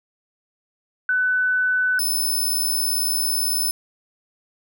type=tone pair in turn; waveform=sine / 5% pulse; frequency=1500 / 5263 Hz; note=F#6 / E8; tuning=+23 / -4 cents; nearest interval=octave + minor seventh; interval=2173 cents; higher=second; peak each=-17 / -14 dBFS; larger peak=second; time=1.09-1.99 / 1.99-3.71 s; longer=second; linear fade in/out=2 ms; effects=none